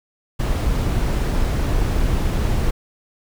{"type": "noise", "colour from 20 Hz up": "brown", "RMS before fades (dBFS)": -19, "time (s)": [0.39, 2.71], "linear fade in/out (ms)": 10, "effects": []}